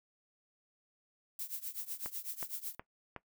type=noise with tremolo; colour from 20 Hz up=violet; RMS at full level=-38 dBFS; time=1.39-2.75 s; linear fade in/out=2 ms; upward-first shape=triangle; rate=8 Hz; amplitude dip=95%
type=click train; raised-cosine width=0.5 ms; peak=-27 dBFS; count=4; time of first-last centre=2.06-3.163 s; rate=2.72 Hz
effects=noise-tail reverb RT60 0.1 s tail -17 dB re dry